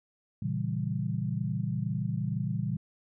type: chord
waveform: sine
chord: A# diminished seventh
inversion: none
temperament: equal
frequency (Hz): 116.54 / 138.59 / 164.81 / 196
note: A#2 / C#3 / E3 / G3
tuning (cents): 0 / 0 / 0 / 0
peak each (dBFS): -33 / -34 / -34 / -35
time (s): 0.42-2.77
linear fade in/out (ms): 5
effects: none